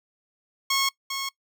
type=tone pair in turn; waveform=10% pulse; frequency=1092 / 1092 Hz; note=C#6 / C#6; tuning=-26 / -26 cents; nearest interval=unison; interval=0 cents; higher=neither; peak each=-13 / -20 dBFS; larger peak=first; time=0.7-0.89 / 1.1-1.29 s; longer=neither; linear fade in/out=5 ms; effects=noise-tail reverb RT60 0.1 s tail -21 dB re dry